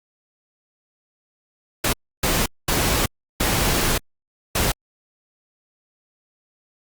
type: noise bursts at uneven times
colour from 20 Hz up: pink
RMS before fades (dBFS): -20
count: 5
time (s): 1.84-1.93 / 2.23-2.46 / 2.68-3.06 / 3.4-3.98 / 4.55-4.72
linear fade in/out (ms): 5
effects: Opus 48 kbps